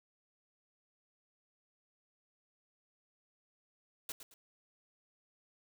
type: noise with echo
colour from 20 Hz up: white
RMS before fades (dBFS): -41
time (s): 4.09-4.12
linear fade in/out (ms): 2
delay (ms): 110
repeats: 2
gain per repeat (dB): -10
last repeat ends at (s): 4.34
effects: none